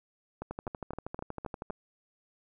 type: two click trains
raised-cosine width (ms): 1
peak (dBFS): -23 / -23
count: 6 / 16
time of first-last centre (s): 0.42-1.705 / 0.51-1.7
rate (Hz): 3.89 / 12.6
effects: none